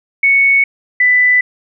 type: tone pair in turn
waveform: sine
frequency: 2217 / 1990.6 Hz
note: C#7 / B6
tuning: 0 / +13 cents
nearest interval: major second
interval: 187 cents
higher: first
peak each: -7 dBFS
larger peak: neither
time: 0.23-0.64 / 1-1.41 s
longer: neither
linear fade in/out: 5 ms
effects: none